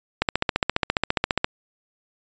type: click train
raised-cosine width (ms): 0.3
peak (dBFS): -3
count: 19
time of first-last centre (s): 0.22-1.444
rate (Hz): 14.7
effects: resampled to 16000 Hz